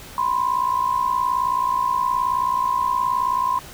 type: tone pair together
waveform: sine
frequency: 991 / 1049.9 Hz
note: B5 / C6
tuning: +6 / +6 cents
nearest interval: minor second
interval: 100 cents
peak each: -21 dBFS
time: 0.18-3.59 s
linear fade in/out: 2 ms
effects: pink hiss -40 dBFS RMS until 3.73 s